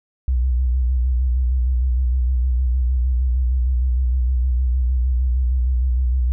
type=tone with vibrato; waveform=sine; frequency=62.6 Hz; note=B1; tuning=24 cents sharp; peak=-15 dBFS; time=0.28-6.32 s; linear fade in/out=0 ms; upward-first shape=square; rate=6.5 Hz; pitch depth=54 cents each way; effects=none